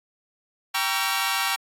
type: chord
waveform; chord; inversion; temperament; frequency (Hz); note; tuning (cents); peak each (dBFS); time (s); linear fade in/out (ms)
15% pulse; G diminished seventh; none; just; 784 / 940.8 / 1128.9 / 1354.7; G5 / Bb5 / Db6 / Fb6; 0 / +16 / +31 / +47; -22; 0.74-1.56; 10
effects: AAC 48 kbps